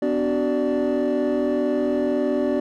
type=tone cluster; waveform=triangle; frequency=251 / 292.9 / 377.3 / 587 Hz; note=B3 / D4 / F#4 / D5; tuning=+28 / -5 / +34 / -1 cents; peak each=-22 dBFS; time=0.02-2.6 s; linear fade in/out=5 ms; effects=tanh soft clip ceiling -12 dBFS